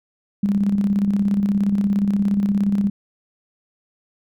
sine tone with tremolo, 200.9 Hz, G3, 43 cents sharp, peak -14 dBFS, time 0.43-2.9 s, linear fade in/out 5 ms, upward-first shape square, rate 17 Hz, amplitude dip 45%, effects none

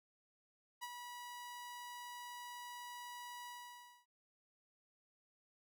sawtooth tone with ADSR envelope, 972 Hz, B5, 28 cents flat, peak -38 dBFS, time 0.81-4.06 s, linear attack 24 ms, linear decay 39 ms, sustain -6 dB, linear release 590 ms, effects none

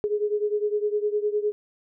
sine beating tone pair, 415.3 / 425.1 Hz, G#4 / G#4, 0 / +40 cents, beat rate 9.8 Hz, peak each -24 / -27 dBFS, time 0.04-1.52 s, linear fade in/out 0 ms, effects none

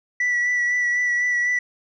sine tone with vibrato, 1956 Hz, B6, 17 cents flat, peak -16 dBFS, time 0.2-1.59 s, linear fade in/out 5 ms, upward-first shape sine, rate 4 Hz, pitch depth 19 cents each way, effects tanh soft clip ceiling -17 dBFS

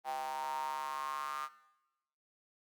square tone with high-pass filter sweep, 71.4 Hz, D2, 48 cents flat, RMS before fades -39 dBFS, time 0.04-1.49 s, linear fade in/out 50 ms, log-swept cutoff 790 to 1200 Hz, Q 8.8, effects noise-tail reverb RT60 0.9 s tail -17 dB re dry + Opus 32 kbps

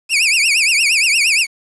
sawtooth tone with vibrato, 2489 Hz, D#7, in tune, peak -8 dBFS, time 0.09-1.47 s, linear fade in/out 50 ms, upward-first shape triangle, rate 8.6 Hz, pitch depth 230 cents each way, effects resampled to 24000 Hz + 7-bit

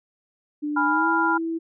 sine tone with pitch glide, 296.2 to 328.7 Hz, D4 to E4, +15 to -5 cents, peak -24 dBFS, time 0.62-1.59 s, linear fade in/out 20 ms, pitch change +180 cents, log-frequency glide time 0.86-1.08 s
sine chord, F diminished, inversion first, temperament equal, 830.6 / 987.8 / 1396.9 Hz, Ab5 / Cb6 / F6, 0 / 0 / 0 cents, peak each -27 / -23 / -22 dBFS, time 0.76-1.38 s, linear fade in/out 10 ms
effects none

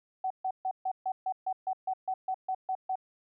sine tone bursts, 754 Hz, F#5, 32 cents sharp, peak -28 dBFS, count 14, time 0.24-2.956 s, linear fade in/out 5 ms, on 64 ms, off 140 ms, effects none

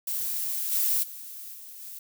violet noise with level steps, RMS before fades -30 / -25 / -41 / -44 / -41 dBFS, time 0.07-1.99 s, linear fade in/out 5 ms, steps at 0.71 / 1.02 / 1.53 / 1.8 s, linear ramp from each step 20 ms, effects none

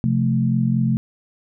sine chord, F major, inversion second, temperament equal, 130.81 / 174.61 / 220 Hz, C3 / F3 / A3, 0 / 0 / 0 cents, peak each -19 / -23 / -20 dBFS, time 0.04-0.97 s, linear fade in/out 0 ms, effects none

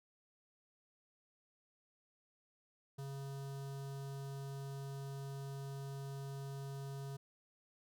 square tone with notch filter, 137.8 Hz, C#3, 10 cents flat, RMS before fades -45 dBFS, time 2.98-7.17 s, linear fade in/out 10 ms, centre 2200 Hz, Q 1.2, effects none

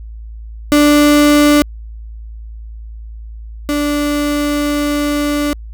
35% pulse tone pair in turn, 293.7 / 292.1 Hz, D4 / D4, 0 / -9 cents, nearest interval unison, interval 9 cents, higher first, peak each -5 / -12 dBFS, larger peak first, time 0.72-1.62 / 3.69-5.53 s, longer second, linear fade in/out 0 ms, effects added 55 Hz sine -27 dBFS peak until 5.73 s

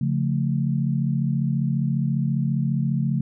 sine chord, Db augmented, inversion none, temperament equal with one note detuned, 139.88 / 174.61 / 220 Hz, Db3 / F3 / A3, +16 / 0 / 0 cents, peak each -22 / -26 / -26 dBFS, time 0.01-3.21 s, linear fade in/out 5 ms, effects none

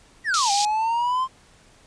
triangle exponential two-way sweep, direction down then up, 1975.5 to 793 to 1056 Hz, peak -18 dBFS, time 0.24-1.28 s, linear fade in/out 50 ms, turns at 0.51 s
pink band-pass noise, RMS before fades -25 dBFS, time 0.34-0.65 s, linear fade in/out 0 ms, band 3900 to 6800 Hz, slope 24 dB/octave
effects pink hiss -54 dBFS RMS until 1.86 s + resampled to 22050 Hz

